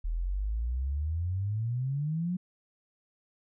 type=exponential sweep; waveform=sine; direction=up; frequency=38.89 to 185 Hz; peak=-28 dBFS; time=0.04-2.37 s; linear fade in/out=10 ms; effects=none